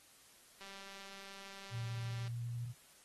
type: click train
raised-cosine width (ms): 0.2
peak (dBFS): -36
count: 328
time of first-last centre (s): 0.61-2.278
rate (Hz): 196
type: tone with pitch glide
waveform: sine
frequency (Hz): 116.54 to 119.54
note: A#2 to A#2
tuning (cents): 0 to +44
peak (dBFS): -38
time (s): 1.7-2.74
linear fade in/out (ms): 50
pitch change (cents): +44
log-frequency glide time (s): 1.92-2.59
effects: white hiss -63 dBFS RMS until 3.04 s + AAC 32 kbps